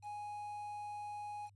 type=tone with quantisation; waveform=triangle; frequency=830.6 Hz; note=G#5; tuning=in tune; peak=-40 dBFS; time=0.02-1.5 s; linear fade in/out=50 ms; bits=10; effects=added 100 Hz sine -62 dBFS peak until 1.55 s + resampled to 24000 Hz

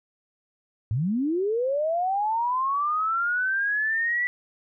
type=linear sweep; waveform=sine; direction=up; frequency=98 to 1975 Hz; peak=-22 dBFS; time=0.91-4.27 s; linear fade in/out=0 ms; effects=none

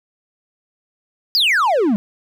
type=exponential sweep; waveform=triangle; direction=down; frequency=5100 to 192.2 Hz; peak=-11 dBFS; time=1.35-1.96 s; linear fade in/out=0 ms; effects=none

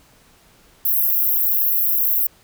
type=high-pass noise; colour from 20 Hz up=pink; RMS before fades=-18 dBFS; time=0.85-2.27 s; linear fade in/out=5 ms; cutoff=12000 Hz; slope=96 dB/octave; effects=pink hiss -53 dBFS RMS until 2.43 s

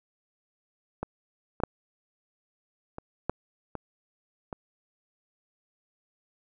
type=clicks; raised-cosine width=1 ms; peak=-17 / -21 / -8 / -23 / -12 / -20 / -21 dBFS; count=7; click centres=1.03 / 1.602 / 1.636 / 2.984 / 3.296 / 3.753 / 4.528 s; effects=none

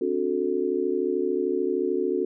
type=chord; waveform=sine; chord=D dominant seventh; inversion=third; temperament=just; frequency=264.3 / 293.7 / 367.1 / 440.5 Hz; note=C4 / D4 / F#4 / A4; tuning=+18 / 0 / -14 / +2 cents; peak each=-31 / -31 / -25 / -28 dBFS; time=0.01-2.25 s; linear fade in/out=5 ms; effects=none

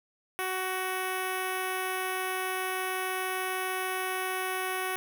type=tone with notch filter; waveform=5% pulse; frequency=373.3 Hz; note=F#4; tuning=15 cents sharp; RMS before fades=-32 dBFS; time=0.39-4.96 s; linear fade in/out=0 ms; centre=4400 Hz; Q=0.65; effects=none

